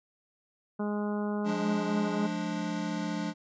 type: harmonic tone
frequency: 207.7 Hz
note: G#3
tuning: in tune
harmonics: 1 / 2 / 3 / 4 / 5 / 6 / 7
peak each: -30 / -36 / -40 / -42 / -44 / -46 / -47 dBFS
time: 0.79-2.27 s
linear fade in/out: 10 ms
type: chord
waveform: square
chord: D diminished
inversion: first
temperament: just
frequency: 176.2 / 211.4 / 293.7 Hz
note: F3 / Ab3 / D4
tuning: +16 / +31 / 0 cents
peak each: -36 dBFS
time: 1.44-3.34 s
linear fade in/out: 50 ms
effects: resampled to 16000 Hz